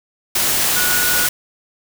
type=tone in noise; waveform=sine; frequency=1460 Hz; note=F#6; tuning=24 cents flat; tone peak=-20 dBFS; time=0.76-1.27 s; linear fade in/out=5 ms; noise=white; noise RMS=-17 dBFS; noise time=0.35-1.29 s; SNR=-6 dB; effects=none